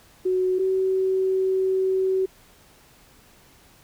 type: tone pair in turn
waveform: sine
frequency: 370 / 378.6 Hz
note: F#4 / F#4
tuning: 0 / +40 cents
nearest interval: unison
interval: 40 cents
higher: second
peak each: -19 dBFS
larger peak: neither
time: 0.25-0.59 / 0.59-2.26 s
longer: second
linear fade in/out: 10 ms
effects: pink hiss -54 dBFS RMS until 3.83 s